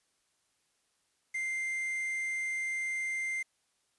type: tone with quantisation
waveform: triangle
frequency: 2093 Hz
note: C7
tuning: in tune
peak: -30 dBFS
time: 1.34-3.43 s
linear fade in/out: 10 ms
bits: 8
effects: white hiss -75 dBFS RMS until 3.98 s + resampled to 24000 Hz

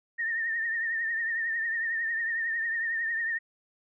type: tone with vibrato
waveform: sine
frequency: 1827 Hz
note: A#6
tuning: 35 cents flat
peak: -27 dBFS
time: 0.18-3.39 s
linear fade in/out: 20 ms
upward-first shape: triangle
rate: 11 Hz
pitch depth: 64 cents each way
effects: none

